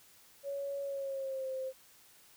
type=tone with pitch glide; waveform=sine; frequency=559 to 524.6 Hz; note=C#5 to C5; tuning=+14 to +4 cents; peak=-35 dBFS; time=0.43-1.73 s; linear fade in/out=50 ms; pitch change=-110 cents; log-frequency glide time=0.83-1.5 s; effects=white hiss -61 dBFS RMS until 2.36 s